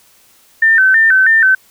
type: tone with vibrato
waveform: sine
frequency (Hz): 1661.2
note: G#6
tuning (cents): 0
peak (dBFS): -6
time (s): 0.62-1.55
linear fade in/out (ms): 5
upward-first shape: square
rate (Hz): 3.1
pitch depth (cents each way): 140
effects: white hiss -49 dBFS RMS until 1.7 s